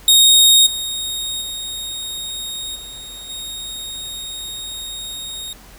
sawtooth tone with level steps, 3729 Hz, A#7, in tune, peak -5 / -19 / -22 / -29 / -24 dBFS, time 0.08-5.53 s, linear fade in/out 2 ms, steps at 0.66 / 1.41 / 2.75 / 3.29 s, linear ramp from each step 10 ms, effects added 46 Hz sine -44 dBFS peak until 5.78 s + pink hiss -44 dBFS RMS until 5.78 s

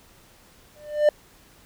triangle tone with exponential growth, 597 Hz, D5, 28 cents sharp, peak -9 dBFS, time 0.76-1.09 s, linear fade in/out 2 ms, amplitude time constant 71 ms, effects pink hiss -54 dBFS RMS until 1.65 s

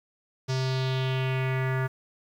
square tone with low-pass filter sweep, 130.81 Hz, C3, in tune, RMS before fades -27 dBFS, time 0.48-1.88 s, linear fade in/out 20 ms, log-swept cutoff 5500 to 1600 Hz, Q 3, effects 9-bit

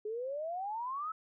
sine exponential sweep, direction up, 415.3 to 1318.5 Hz, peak -35 dBFS, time 0.05-1.12 s, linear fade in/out 5 ms, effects none

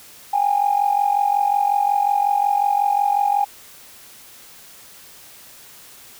sine tone with amplitude modulation, 813 Hz, G#5, 37 cents flat, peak -11 dBFS, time 0.33-3.45 s, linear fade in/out 10 ms, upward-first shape sine, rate 45.5 Hz, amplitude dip 80%, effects tanh soft clip ceiling -8 dBFS + white hiss -44 dBFS RMS until 6.19 s

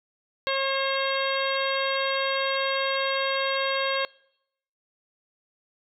harmonic tone with a mistuned harmonic, 541 Hz, C#5, 42 cents flat, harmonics 1 / 2 / 3 / 4 / 5 / 6 / 7 / 8, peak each -27 / -30 / -32 / -33 / -34 / -35 / -35 / -36 dBFS, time 0.47-4.05 s, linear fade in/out 0 ms, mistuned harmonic 4, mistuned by -22 cents, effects noise-tail reverb RT60 0.8 s tail -25 dB re dry

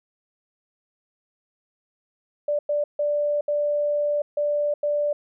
sine tone bursts at uneven times, 587.3 Hz, D5, in tune, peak -20 dBFS, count 6, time 2.48-2.59 / 2.69-2.84 / 2.99-3.41 / 3.48-4.22 / 4.37-4.74 / 4.83-5.13 s, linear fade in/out 5 ms, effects none

